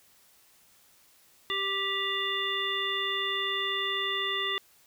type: harmonic tone with a mistuned harmonic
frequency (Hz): 392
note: G4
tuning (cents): 0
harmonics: 1 / 3 / 5 / 7 / 9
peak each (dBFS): -37 / -35 / -33 / -35 / -32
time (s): 1.5-4.58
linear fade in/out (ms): 0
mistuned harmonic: 7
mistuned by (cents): +45
effects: white hiss -61 dBFS RMS until 4.86 s